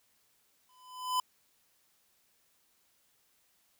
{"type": "tone with exponential growth", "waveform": "square", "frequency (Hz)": 1008, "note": "B5", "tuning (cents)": 35, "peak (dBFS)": -26, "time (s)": [0.69, 1.2], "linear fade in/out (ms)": 2, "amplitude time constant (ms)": 110, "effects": ["white hiss -71 dBFS RMS until 3.79 s"]}